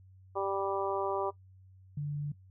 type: harmonic tone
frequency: 196 Hz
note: G3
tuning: in tune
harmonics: 2 / 3 / 4 / 5 / 6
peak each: -34 / -36 / -37 / -38 / -39 dBFS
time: 0.35-1.31 s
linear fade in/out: 20 ms
type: tone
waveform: sine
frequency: 145.8 Hz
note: D3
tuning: 12 cents flat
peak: -32 dBFS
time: 1.97-2.32 s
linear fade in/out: 5 ms
effects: noise-tail reverb RT60 0.1 s tail -17 dB re dry + added 94 Hz sine -54 dBFS peak until 2.5 s